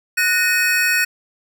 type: tone cluster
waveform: square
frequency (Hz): 1476 / 1842 / 2532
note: F#6 / A#6 / D#7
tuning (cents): -5 / -21 / +30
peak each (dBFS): -20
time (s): 0.17-1.05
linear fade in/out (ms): 10
effects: none